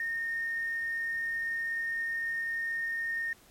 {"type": "tone with quantisation", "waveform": "sine", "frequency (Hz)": 1836, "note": "A#6", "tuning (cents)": -27, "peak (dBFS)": -30, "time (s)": [0, 3.33], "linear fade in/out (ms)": 2, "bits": 9, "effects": ["pink hiss -59 dBFS RMS until 3.5 s", "MP3 64 kbps"]}